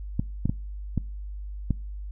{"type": "clicks", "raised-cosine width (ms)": 5, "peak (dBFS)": -11, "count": 5, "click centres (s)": [0.195, 0.456, 0.495, 0.977, 1.707], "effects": ["noise-tail reverb RT60 0.4 s tail -25 dB re dry", "added 50 Hz sine -33 dBFS peak until 2.11 s"]}